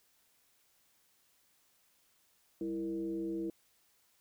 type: tone with frequency modulation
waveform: sine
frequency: 330 Hz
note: E4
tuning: 2 cents sharp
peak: -34 dBFS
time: 2.61-3.5 s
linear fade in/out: 2 ms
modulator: 134 Hz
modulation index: 0.67
effects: white hiss -71 dBFS RMS until 4.2 s